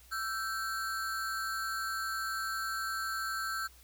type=ring-modulated tone; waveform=square; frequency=1445 Hz; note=F#6; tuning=41 cents flat; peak=-31 dBFS; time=0.11-3.68 s; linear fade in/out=20 ms; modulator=116 Hz; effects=added 60 Hz sine -58 dBFS peak until 3.83 s + white hiss -60 dBFS RMS until 3.83 s